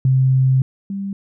sine tone pair in turn, 131.3 / 197.17 Hz, C3 / G3, +6 / +10 cents, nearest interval perfect fifth, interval 704 cents, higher second, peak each -11 / -22 dBFS, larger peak first, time 0.05-0.62 / 0.9-1.13 s, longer first, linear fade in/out 2 ms, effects none

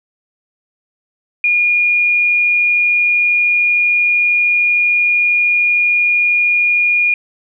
sine tone, 2431 Hz, D#7, 41 cents flat, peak -10 dBFS, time 1.44-7.14 s, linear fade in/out 2 ms, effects none

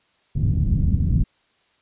white low-pass noise, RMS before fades -19 dBFS, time 0.35-1.24 s, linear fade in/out 10 ms, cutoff 160 Hz, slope 24 dB/octave, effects white hiss -63 dBFS RMS until 1.81 s + resampled to 8000 Hz

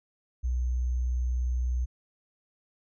sine tone with sample-and-hold, 61.74 Hz, B1, in tune, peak -25 dBFS, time 0.43-1.86 s, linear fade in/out 20 ms, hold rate 6300 Hz, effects resampled to 24000 Hz

